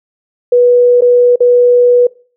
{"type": "tone with dropouts", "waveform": "sine", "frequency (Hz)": 488.6, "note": "B4", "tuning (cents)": -19, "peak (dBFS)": -4, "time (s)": [0.52, 2.07], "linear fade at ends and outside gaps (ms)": 5, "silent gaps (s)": [[1.009, 1.019], [1.359, 1.404]], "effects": ["noise-tail reverb RT60 0.4 s tail -22 dB re dry"]}